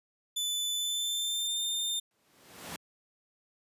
sawtooth tone with pitch glide, 3501 to 3612 Hz, A7 to A7, -9 to +45 cents, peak -27 dBFS, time 0.36-2 s, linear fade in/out 10 ms, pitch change +54 cents, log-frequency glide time 0.74-1.61 s
pink noise with exponential growth, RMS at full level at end -37 dBFS, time 2.11-2.76 s, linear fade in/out 1 ms, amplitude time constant 140 ms
effects high-pass 150 Hz 12 dB/octave + resampled to 32000 Hz

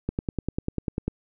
click train, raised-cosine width 3 ms, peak -13 dBFS, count 11, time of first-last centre 0.09-1.08 s, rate 10.1 Hz, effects none

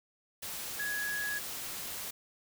sine tone in noise, 1673 Hz, G#6, 12 cents sharp, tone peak -33 dBFS, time 0.79-1.39 s, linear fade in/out 10 ms, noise white, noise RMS -40 dBFS, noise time 0.42-2.11 s, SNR +4 dB, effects none

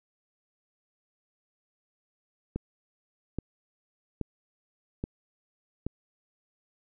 click train, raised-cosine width 3 ms, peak -18 dBFS, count 5, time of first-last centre 2.56-5.866 s, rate 1.21 Hz, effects none

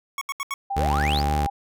25% pulse tone bursts, 1108.7 Hz, C#6, in tune, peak -22 dBFS, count 4, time 0.18-0.54 s, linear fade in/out 2 ms, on 33 ms, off 76 ms
sine tone with pitch glide, 792 to 801.2 Hz, G5 to G5, +18 to +38 cents, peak -24 dBFS, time 0.7-1.5 s, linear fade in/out 10 ms, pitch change +20 cents, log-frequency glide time 0.91-1.34 s
sawtooth tone with vibrato, 73.42 Hz, D2, in tune, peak -18 dBFS, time 0.76-1.47 s, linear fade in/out 10 ms, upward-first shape square, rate 3.8 Hz, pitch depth 22 cents each way
triangle exponential sweep, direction up, 390 to 5470 Hz, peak -24 dBFS, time 0.76-1.23 s, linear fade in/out 50 ms
effects none

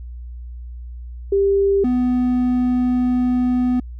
sine / triangle tone pair in turn, 395.8 / 249.3 Hz, G4 / B3, +17 / +16 cents, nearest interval minor sixth, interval 801 cents, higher first, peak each -13 dBFS, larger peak neither, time 1.32-1.84 / 1.84-3.8 s, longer second, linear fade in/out 5 ms, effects added 60 Hz sine -30 dBFS peak until 3.99 s

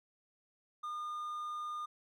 triangle tone, 1215 Hz, D#6, 42 cents flat, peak -36 dBFS, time 0.83-1.86 s, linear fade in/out 10 ms, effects none

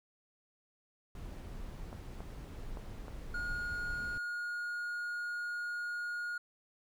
brown noise, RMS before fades -44 dBFS, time 1.15-4.18 s, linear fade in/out 2 ms
clicks, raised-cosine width 1 ms, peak -32 dBFS, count 4, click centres 1.929 / 2.205 / 2.772 / 3.082 s
triangle tone, 1434 Hz, F6, 45 cents sharp, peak -34 dBFS, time 3.34-6.38 s, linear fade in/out 5 ms
effects none

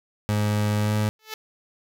30% pulse tone with pitch glide, 105 to 106.34 Hz, G#2 to G#2, +19 to +41 cents, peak -18 dBFS, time 0.29-1.09 s, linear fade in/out 0 ms, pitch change +22 cents, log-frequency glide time 0.79-0.94 s
5% pulse tone with exponential growth, 435.5 Hz, A4, 18 cents flat, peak -17 dBFS, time 1.19-1.34 s, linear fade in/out 2 ms, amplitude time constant 32 ms
effects none

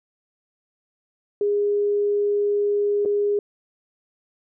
sine tone with dropouts, 410.1 Hz, G#4, 22 cents flat, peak -18 dBFS, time 1.41-3.39 s, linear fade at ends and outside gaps 2 ms, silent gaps 3.051-3.057 s, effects none

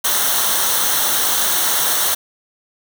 white noise with comb filter, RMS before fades -17 dBFS, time 0.04-2.15 s, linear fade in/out 10 ms, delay 0.41 ms, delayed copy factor -0.65, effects none

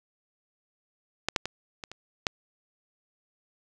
clicks, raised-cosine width 0.2 ms, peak -8 / -6 / -14 / -20 / -24 / -7 dBFS, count 6, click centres 1.286 / 1.362 / 1.456 / 1.838 / 1.916 / 2.268 s, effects none

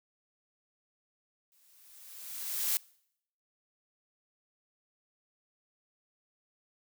blue noise with exponential growth, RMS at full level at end -28 dBFS, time 1.52-2.77 s, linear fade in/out 0 ms, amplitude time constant 270 ms, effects noise-tail reverb RT60 0.7 s tail -24 dB re dry

